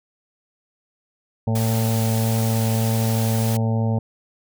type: harmonic tone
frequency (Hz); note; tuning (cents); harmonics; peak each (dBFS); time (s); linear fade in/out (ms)
112.3; A2; +36; 1 / 2 / 4 / 5 / 6 / 7 / 8; -19 / -24 / -32 / -32 / -37 / -35 / -38; 1.47-3.99; 5
type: high-pass noise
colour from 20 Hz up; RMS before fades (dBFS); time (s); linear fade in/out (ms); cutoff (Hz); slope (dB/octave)
white; -31; 1.55-3.57; 5; 140; 12
effects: none